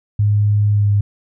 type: tone with pitch glide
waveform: sine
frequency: 103.83 to 102.11 Hz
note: G#2 to G#2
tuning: 0 to -29 cents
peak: -11 dBFS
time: 0.19-1.01 s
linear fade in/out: 5 ms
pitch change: -29 cents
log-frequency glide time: 0.71-0.9 s
effects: none